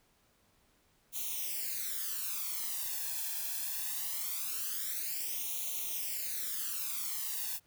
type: noise with flanger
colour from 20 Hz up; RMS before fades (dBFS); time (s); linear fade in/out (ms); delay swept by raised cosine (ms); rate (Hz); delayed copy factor
blue; -37; 1.12-7.6; 50; 0.3 to 1.2; 0.22; +0.95
effects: pink hiss -70 dBFS RMS until 7.66 s